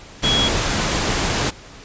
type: tone in noise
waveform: sine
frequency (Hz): 3331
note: G#7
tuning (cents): +4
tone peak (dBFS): -17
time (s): 0.23-0.49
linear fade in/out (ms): 20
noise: pink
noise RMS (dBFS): -20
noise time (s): 0.22-1.51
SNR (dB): 0
effects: pink hiss -41 dBFS RMS until 1.84 s + resampled to 16000 Hz